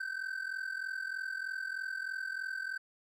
triangle ring-modulated tone, 1544 Hz, G6, 27 cents flat, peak -31 dBFS, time 0-2.78 s, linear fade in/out 5 ms, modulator 21.6 Hz, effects none

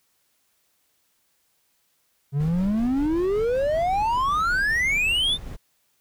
triangle exponential sweep, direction up, 136.4 to 3661 Hz, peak -18 dBFS, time 2.32-5.38 s, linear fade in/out 50 ms
brown noise with tremolo, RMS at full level -34 dBFS, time 2.39-5.57 s, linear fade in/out 20 ms, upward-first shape square, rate 5.2 Hz, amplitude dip 25%
effects white hiss -68 dBFS RMS until 6 s

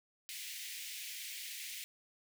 pink high-pass noise, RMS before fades -45 dBFS, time 0.29-1.84 s, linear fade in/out 0 ms, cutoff 2000 Hz, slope 48 dB/octave, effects none

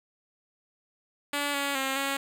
5% pulse tone with pitch steps, 287.4 / 281.1 / 267.8 / 275.4 Hz, D4 / C#4 / C4 / C#4, -37 / +24 / +40 / -11 cents, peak -16 dBFS, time 1.33-2.17 s, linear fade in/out 5 ms, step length 210 ms, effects none

